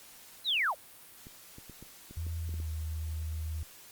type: linear sweep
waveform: sine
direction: down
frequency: 4186 to 469.6 Hz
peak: -26 dBFS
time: 0.44-0.75 s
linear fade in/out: 50 ms
type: clicks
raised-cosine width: 3 ms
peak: -35 dBFS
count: 9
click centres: 1.269 / 1.584 / 1.697 / 1.826 / 2.11 / 2.267 / 2.492 / 2.54 / 2.601 s
type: tone with pitch glide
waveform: sine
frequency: 82.5 to 78.87 Hz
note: E2 to D#2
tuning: +2 to +24 cents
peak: -33 dBFS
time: 2.17-3.63 s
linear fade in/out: 0 ms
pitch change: -78 cents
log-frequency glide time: 2.42-2.68 s
effects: white hiss -53 dBFS RMS until 3.91 s + Opus 48 kbps